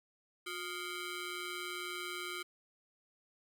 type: ring-modulated tone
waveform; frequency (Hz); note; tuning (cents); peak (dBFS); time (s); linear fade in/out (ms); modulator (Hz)
15% pulse; 880; A5; 0; -30; 0.46-2.43; 10; 521
effects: none